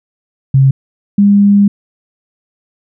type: tone pair in turn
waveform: sine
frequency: 134.9 / 202.1 Hz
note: C#3 / G#3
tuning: -47 / -47 cents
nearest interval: perfect fifth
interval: 700 cents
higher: second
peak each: -4 dBFS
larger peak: neither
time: 0.54-0.71 / 1.18-1.68 s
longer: second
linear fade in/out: 5 ms
effects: none